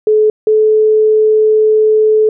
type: tone pair in turn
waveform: sine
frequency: 429.2 / 432.2 Hz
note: A4 / A4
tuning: -43 / -31 cents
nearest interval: unison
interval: 12 cents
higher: second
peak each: -6 dBFS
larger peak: neither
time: 0.07-0.3 / 0.47-2.29 s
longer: second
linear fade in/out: 2 ms
effects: none